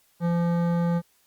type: tone with hard clipping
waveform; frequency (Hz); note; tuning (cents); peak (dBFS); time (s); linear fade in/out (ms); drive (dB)
sine; 171.3; F3; -33; -23; 0.2-1.02; 50; 14
effects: white hiss -64 dBFS RMS until 1.26 s + Opus 48 kbps